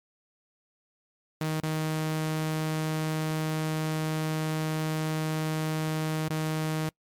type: tone with dropouts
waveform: sawtooth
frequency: 156.7 Hz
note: D#3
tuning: 13 cents sharp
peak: -23 dBFS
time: 1.41-6.89 s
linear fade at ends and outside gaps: 2 ms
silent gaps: 1.602-1.632 / 6.283-6.302 s
effects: noise-tail reverb RT60 0.1 s tail -26 dB re dry + MP3 96 kbps